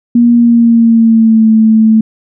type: tone with pitch glide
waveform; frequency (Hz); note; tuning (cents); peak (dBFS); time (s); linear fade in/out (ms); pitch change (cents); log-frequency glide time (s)
sine; 237.5 to 220.3; A#3 to A3; +33 to +2; -3; 0.15-2.01; 5; -131; 0.34-1.49
effects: none